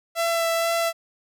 sawtooth tone with vibrato, 668 Hz, E5, 23 cents sharp, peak -17 dBFS, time 0.15-0.93 s, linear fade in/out 50 ms, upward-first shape sine, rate 2.1 Hz, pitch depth 12 cents each way, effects none

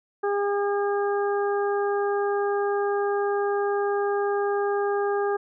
harmonic tone, 405.1 Hz, G#4, 43 cents flat, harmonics 1 / 2 / 3 / 4, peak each -23 / -29 / -33 / -35 dBFS, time 0.23-5.37 s, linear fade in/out 10 ms, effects none

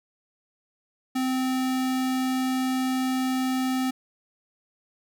square tone, 258.9 Hz, C4, 18 cents flat, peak -24 dBFS, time 1.15-3.91 s, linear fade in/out 10 ms, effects none

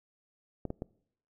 clicks, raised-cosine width 2 ms, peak -22 dBFS, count 3, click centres 0.653 / 0.704 / 0.821 s, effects noise-tail reverb RT60 0.7 s tail -24 dB re dry

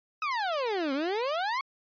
30% pulse exponential two-way sweep, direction down then up, 1300 to 261.6 to 1122 Hz, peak -25 dBFS, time 0.22-1.61 s, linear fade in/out 2 ms, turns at 0.93 s, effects resampled to 11025 Hz

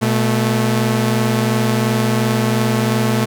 sawtooth tone pair together, 120.72 / 218.6 Hz, B2 / A3, -39 / -11 cents, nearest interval minor seventh, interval 1028 cents, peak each -13 dBFS, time 0.01-3.26 s, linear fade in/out 20 ms, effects none

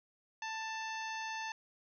harmonic tone with a mistuned harmonic, 885 Hz, A5, 10 cents sharp, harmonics 1 / 2 / 3 / 4 / 5 / 6 / 7, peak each -41 / -43 / -46 / -52 / -53 / -55 / -52 dBFS, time 0.42-1.52 s, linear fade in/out 2 ms, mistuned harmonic 6, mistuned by -39 cents, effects none

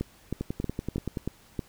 two click trains, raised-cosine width 3 ms, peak -17 / -16 dBFS, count 9 / 6, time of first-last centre 0.41-1.172 / 0.01-1.592 s, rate 10.5 / 3.16 Hz, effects pink hiss -57 dBFS RMS until 1.68 s

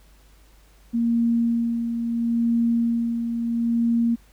sine tone with tremolo, 233.1 Hz, A#3, in tune, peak -17 dBFS, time 0.93-4.16 s, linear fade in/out 20 ms, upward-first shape sine, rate 0.74 Hz, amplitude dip 50%, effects added 50 Hz sine -51 dBFS peak until 4.32 s + pink hiss -58 dBFS RMS until 4.32 s

